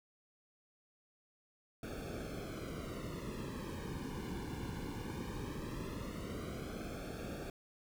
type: noise with flanger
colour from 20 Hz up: brown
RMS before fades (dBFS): -43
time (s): 1.83-7.5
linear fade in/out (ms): 2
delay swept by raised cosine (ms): 1 to 1.57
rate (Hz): 0.18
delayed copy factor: -0.9
effects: none